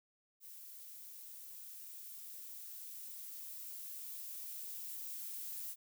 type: noise with level ramp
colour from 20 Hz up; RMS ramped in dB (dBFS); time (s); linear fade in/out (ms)
violet; -53 to -44; 0.4-5.76; 50
effects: none

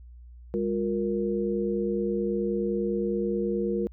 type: tone cluster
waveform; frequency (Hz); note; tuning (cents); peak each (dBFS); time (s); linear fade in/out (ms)
sine; 202.4 / 357.2 / 466.8; G#3 / F4 / A#4; -44 / +39 / +2; -29; 0.54-3.87; 0
effects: added 60 Hz sine -44 dBFS peak until 3.92 s

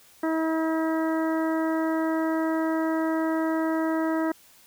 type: harmonic tone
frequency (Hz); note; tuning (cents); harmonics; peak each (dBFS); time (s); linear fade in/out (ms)
321; E4; -46; 1 / 2 / 3 / 4 / 5 / 6; -24 / -30 / -34 / -36 / -38 / -40; 0.23-4.32; 5
effects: white hiss -55 dBFS RMS until 4.66 s

